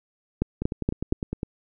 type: two click trains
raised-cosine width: 3 ms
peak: -15 / -9 dBFS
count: 9 / 4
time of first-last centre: 0.62-1.431 / 0.42-1.124 s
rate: 9.86 / 4.26 Hz
effects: none